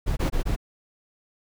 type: noise bursts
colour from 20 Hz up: brown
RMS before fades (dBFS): -23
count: 4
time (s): 0.06-0.563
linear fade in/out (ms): 20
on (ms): 110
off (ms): 21
effects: none